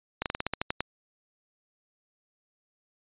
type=slowing click train; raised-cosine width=0.3 ms; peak=-12 dBFS; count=10; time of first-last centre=0.22-0.806 s; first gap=38 ms; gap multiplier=1.13; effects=resampled to 8000 Hz